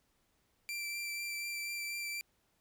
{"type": "tone with vibrato", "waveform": "sawtooth", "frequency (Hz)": 2349, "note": "D7", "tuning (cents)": 0, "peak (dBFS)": -34, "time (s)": [0.69, 2.21], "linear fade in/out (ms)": 0, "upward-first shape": "triangle", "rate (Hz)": 4.1, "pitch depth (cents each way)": 16, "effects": ["pink hiss -75 dBFS RMS until 2.6 s"]}